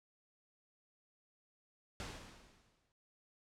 pink noise with exponential decay, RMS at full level -43 dBFS, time 2-2.92 s, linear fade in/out 0 ms, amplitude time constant 200 ms, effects low-pass 7000 Hz 12 dB/octave

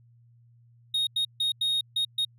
triangle tone bursts at uneven times, 3729 Hz, A#7, in tune, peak -22 dBFS, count 6, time 0.94-1.07 / 1.16-1.25 / 1.4-1.52 / 1.61-1.81 / 1.96-2.05 / 2.18-2.25 s, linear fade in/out 5 ms, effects added 118 Hz sine -55 dBFS peak until 2.38 s

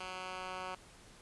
10% pulse tone with band-pass filter sweep, 185 Hz, F#3, in tune, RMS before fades -43 dBFS, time 0-0.75 s, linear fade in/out 5 ms, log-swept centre 2300 to 1500 Hz, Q 0.86, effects pink hiss -58 dBFS RMS until 1.21 s + resampled to 24000 Hz

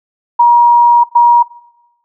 sine tone bursts at uneven times, 952 Hz, A#5, 36 cents sharp, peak -3 dBFS, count 2, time 0.39-1.04 / 1.15-1.43 s, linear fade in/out 10 ms, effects noise-tail reverb RT60 0.9 s tail -21 dB re dry

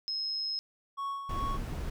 sine tone, 5150 Hz, E8, 41 cents flat, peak -31 dBFS, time 0.08-0.59 s, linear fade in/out 0 ms
triangle tone with tremolo, 1108.7 Hz, C#6, in tune, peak -30 dBFS, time 0.97-1.58 s, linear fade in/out 20 ms, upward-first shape sine, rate 2.6 Hz, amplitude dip 55%
brown noise, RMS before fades -35 dBFS, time 1.29-1.9 s, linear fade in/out 5 ms
effects none

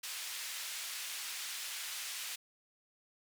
pink band-pass noise, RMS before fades -42 dBFS, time 0.03-2.36 s, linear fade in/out 10 ms, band 2200 to 14000 Hz, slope 12 dB/octave, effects none

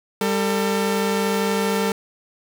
sawtooth tone pair together, 198.1 / 448.7 Hz, G3 / A4, +18 / +34 cents, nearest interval octave + major second, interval 1416 cents, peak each -18 dBFS, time 0.21-1.92 s, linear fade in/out 2 ms, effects none

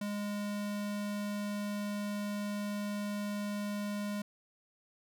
square tone, 205.7 Hz, G#3, 16 cents flat, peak -35 dBFS, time 0.01-4.22 s, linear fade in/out 5 ms, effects none

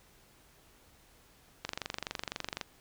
click train, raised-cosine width 0.2 ms, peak -17 dBFS, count 24, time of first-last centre 1.65-2.612 s, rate 23.9 Hz, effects pink hiss -62 dBFS RMS until 2.8 s

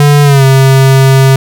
square tone with pitch glide, 145.3 to 134.01 Hz, D3 to C3, -18 to +42 cents, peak -3 dBFS, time 0-1.36 s, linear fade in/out 2 ms, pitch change -140 cents, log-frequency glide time 0.23-0.44 s, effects none

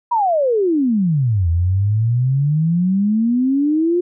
sine exponential two-way sweep, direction down then up, 987.8 to 81.9 to 359.6 Hz, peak -13 dBFS, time 0.11-4.01 s, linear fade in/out 10 ms, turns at 1.49 s, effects none

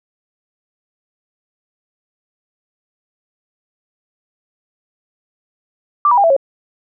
sine tone with pitch steps, 1174.7 / 970.8 / 802.3 / 663.1 / 548 Hz, D6 / B5 / G5 / E5 / C#5, 0 / -30 / +40 / +10 / -20 cents, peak -8 dBFS, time 6.05-6.365 s, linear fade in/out 2 ms, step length 63 ms, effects none

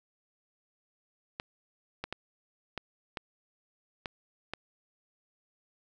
clicks, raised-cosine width 0.3 ms, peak -19 dBFS, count 7, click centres 1.399 / 2.04 / 2.126 / 2.777 / 3.172 / 4.058 / 4.536 s, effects none

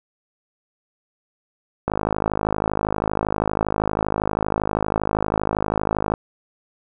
click train, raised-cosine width 1 ms, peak -6 dBFS, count 225, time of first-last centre 1.88-6.139 s, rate 52.6 Hz, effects none

